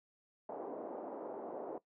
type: band-pass noise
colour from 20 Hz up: pink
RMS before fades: -44 dBFS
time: 0.49-1.78 s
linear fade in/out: 2 ms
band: 320 to 790 Hz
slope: 24 dB/octave
effects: noise-tail reverb RT60 0.1 s tail -18 dB re dry